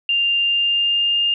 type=tone with pitch glide; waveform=sine; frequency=2794 to 2815 Hz; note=F7 to F7; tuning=0 to +13 cents; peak=-15 dBFS; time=0.09-1.34 s; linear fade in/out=2 ms; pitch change=+13 cents; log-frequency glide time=0.39-1.19 s; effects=none